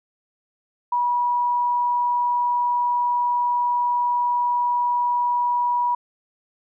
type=tone; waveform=sine; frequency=970 Hz; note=B5; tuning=31 cents flat; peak=-18 dBFS; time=0.92-5.95 s; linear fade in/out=5 ms; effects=none